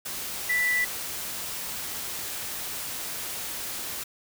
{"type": "tone in noise", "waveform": "sine", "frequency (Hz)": 1975.5, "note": "B6", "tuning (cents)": 0, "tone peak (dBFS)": -22, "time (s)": [0.49, 0.85], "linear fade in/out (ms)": 10, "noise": "white", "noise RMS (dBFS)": -34, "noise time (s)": [0.05, 4.04], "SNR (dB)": 9, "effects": []}